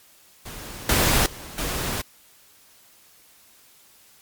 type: noise with level steps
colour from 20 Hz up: pink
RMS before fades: -37 / -19 / -39 / -27 dBFS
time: 0.45-2.02 s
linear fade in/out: 10 ms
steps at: 0.89 / 1.26 / 1.58 s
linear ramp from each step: 2 ms
effects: white hiss -54 dBFS RMS until 4.21 s + MP3 96 kbps